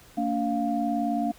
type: tone cluster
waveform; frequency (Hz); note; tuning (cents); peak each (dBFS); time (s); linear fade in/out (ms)
sine; 227 / 286 / 701; A#3 / D4 / F5; -46 / -46 / +6; -28; 0.17-1.32; 10
effects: pink hiss -53 dBFS RMS until 1.38 s